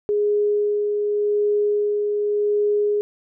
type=tone with tremolo; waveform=sine; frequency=414.8 Hz; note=G#4; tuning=2 cents flat; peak=-16 dBFS; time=0.09-3.01 s; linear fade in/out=0 ms; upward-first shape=sine; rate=0.87 Hz; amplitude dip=30%; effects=none